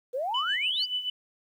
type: exponential sweep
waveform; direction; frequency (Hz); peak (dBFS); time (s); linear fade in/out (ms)
sine; up; 477.6 to 4978; -27; 0.13-0.86; 20
type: tone with tremolo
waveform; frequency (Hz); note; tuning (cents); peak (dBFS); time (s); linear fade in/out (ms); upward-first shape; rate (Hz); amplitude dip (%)
sine; 2989; F#7; +17; -25; 0.34-1.1; 5; sine; 6.9; 70
effects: tanh soft clip ceiling -16 dBFS + 10-bit